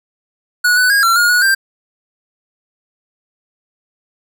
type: tone with pitch steps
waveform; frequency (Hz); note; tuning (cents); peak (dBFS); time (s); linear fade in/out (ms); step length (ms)
square; 1462 / 1495 / 1633 / 1360 / 1429 / 1461 / 1578; F#6 / F#6 / G#6 / F6 / F6 / F#6 / G6; -21 / +17 / -30 / -46 / +39 / -22 / +11; -10; 0.64-1.55; 10; 130
effects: none